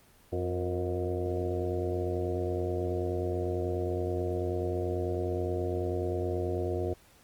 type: harmonic tone with a mistuned harmonic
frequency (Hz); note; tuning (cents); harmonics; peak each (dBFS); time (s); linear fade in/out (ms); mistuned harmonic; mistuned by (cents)
89.3; F2; +39; 1 / 2 / 3 / 4 / 5 / 6 / 7 / 8; -33 / -45 / -41 / -33 / -36 / -45 / -39 / -43; 0.32-6.94; 10; 5; +68
effects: pink hiss -60 dBFS RMS until 7.23 s + Opus 24 kbps